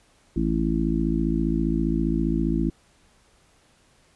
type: harmonic tone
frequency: 55 Hz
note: A1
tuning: in tune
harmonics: 1 / 3 / 4 / 5 / 6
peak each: -27 / -27 / -27 / -27 / -27 dBFS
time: 0.36-2.7 s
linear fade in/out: 5 ms
effects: pink hiss -60 dBFS RMS until 4.15 s + resampled to 24000 Hz